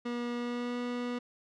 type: tone with pitch glide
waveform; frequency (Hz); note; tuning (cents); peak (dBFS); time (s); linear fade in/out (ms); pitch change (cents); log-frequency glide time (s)
30% pulse; 240.4 to 243.9; B3 to B3; -46 to -21; -30; 0.05-1.19; 10; +25; 0.34-0.79
effects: low-pass 4000 Hz 12 dB/octave